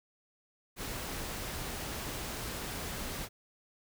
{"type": "noise", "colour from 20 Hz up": "pink", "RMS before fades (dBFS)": -39, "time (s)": [0.76, 3.29], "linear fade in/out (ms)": 50, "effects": []}